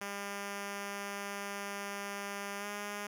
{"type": "tone with pitch glide", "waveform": "5% pulse", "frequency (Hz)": [200.9, 205.2], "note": ["G3", "G#3"], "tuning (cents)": [43, -21], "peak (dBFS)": -27, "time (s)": [0.01, 3.07], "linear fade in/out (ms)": 5, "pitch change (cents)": 36, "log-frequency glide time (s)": [2.58, 2.66], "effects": []}